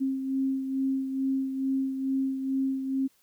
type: beating tone pair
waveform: sine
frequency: 267 / 269.3 Hz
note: C4 / C#4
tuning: +35 / -50 cents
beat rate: 2.3 Hz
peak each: -26 / -35 dBFS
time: 0-3.08 s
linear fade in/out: 20 ms
effects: white hiss -66 dBFS RMS until 3.22 s